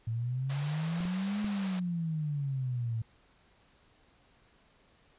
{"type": "exponential two-way sweep", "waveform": "sine", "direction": "up then down", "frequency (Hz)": [110.8, 211, 110.8], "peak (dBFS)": -30, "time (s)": [0.07, 3.02], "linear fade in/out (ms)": 5, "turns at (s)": 1.42}
{"type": "high-pass noise", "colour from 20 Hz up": "pink", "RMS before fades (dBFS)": -44, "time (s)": [0.49, 1.8], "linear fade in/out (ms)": 10, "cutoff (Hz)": 520, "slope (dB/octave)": 24}
{"type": "clicks", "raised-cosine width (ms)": 3, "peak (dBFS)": -30, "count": 3, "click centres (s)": [1.005, 1.053, 1.445]}
{"effects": ["pink hiss -65 dBFS RMS until 5.18 s", "resampled to 8000 Hz"]}